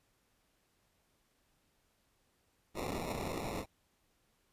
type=noise with sample-and-hold; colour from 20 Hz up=blue; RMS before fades=-39 dBFS; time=2.74-3.66 s; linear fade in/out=50 ms; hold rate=1575 Hz; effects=pink hiss -75 dBFS RMS until 4.52 s + resampled to 32000 Hz